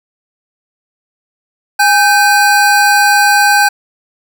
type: tone pair together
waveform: square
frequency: 820.6 / 1549 Hz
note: G#5 / G6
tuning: -21 / -21 cents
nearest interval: major seventh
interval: 1100 cents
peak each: -10 dBFS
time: 1.79-3.69 s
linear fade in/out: 10 ms
effects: none